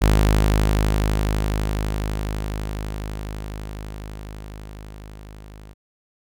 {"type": "tone with level ramp", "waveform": "sawtooth", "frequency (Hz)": 52, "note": "G#1", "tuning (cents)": 3, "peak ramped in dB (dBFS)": [-9, -36], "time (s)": [0.01, 5.74], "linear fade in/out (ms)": 20, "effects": []}